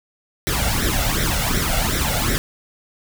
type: noise with flanger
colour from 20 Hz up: pink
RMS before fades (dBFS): -20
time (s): 0.47-2.38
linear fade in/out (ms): 0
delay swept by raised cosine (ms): 0.52 to 1.47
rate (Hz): 2.7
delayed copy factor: +0.75
effects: none